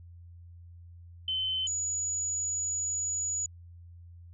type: tone pair in turn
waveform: sine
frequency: 3062 / 6874 Hz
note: G7 / A8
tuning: -41 / -41 cents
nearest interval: octave + major second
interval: 1400 cents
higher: second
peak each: -28 / -29 dBFS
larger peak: first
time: 1.28-1.67 / 1.67-3.46 s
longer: second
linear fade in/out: 2 ms
effects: added 86 Hz sine -47 dBFS peak until 4.33 s